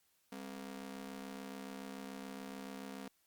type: ring-modulated tone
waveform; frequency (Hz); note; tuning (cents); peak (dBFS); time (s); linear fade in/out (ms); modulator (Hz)
sawtooth; 233.1; A#3; 0; -38; 0.32-3.08; 2; 33.5
effects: white hiss -75 dBFS RMS until 3.26 s + Opus 48 kbps